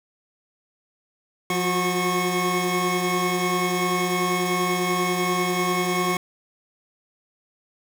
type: tone cluster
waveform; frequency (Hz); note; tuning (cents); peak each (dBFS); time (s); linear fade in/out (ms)
25% pulse; 177.1 / 364.4 / 1096; F3 / F#4 / C#6; +24 / -26 / -20; -22; 1.5-6.17; 2
effects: none